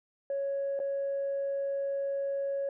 sine tone with dropouts, 554.4 Hz, C#5, in tune, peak -28 dBFS, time 0.3-2.69 s, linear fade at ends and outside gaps 2 ms, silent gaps 0.792-0.8 s, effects tanh soft clip ceiling -26 dBFS

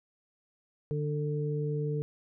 harmonic tone, 148.6 Hz, D3, 21 cents sharp, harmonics 1 / 2 / 3, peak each -30 / -42 / -34 dBFS, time 0.91-2.02 s, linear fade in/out 0 ms, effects none

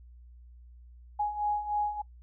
sine beating tone pair, 830.6 / 833.9 Hz, G#5 / G#5, 0 / +7 cents, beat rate 3.3 Hz, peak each -34 / -29 dBFS, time 1.19-2.02 s, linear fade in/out 10 ms, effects noise-tail reverb RT60 0.1 s tail -20 dB re dry + added 60 Hz sine -49 dBFS peak until 2.22 s

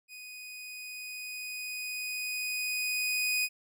sawtooth tone with level ramp, 2489 Hz, D#7, in tune, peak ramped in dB -41 to -23 dBFS, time 0.08-3.49 s, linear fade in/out 50 ms, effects none

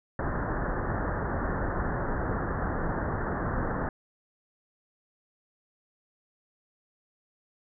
pink low-pass noise, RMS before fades -30 dBFS, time 0.19-3.89 s, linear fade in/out 2 ms, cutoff 1800 Hz, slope 96 dB/octave, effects none

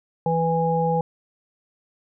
harmonic tone, 164.81 Hz, E3, in tune, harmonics 1 / 3 / 5, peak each -23 / -23 / -23 dBFS, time 0.26-1.01 s, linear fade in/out 2 ms, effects none

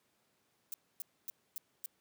violet noise bursts, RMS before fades -41 dBFS, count 5, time 0.72-1.86 s, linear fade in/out 0 ms, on 20 ms, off 260 ms, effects pink hiss -75 dBFS RMS until 2 s + high-pass 150 Hz 12 dB/octave

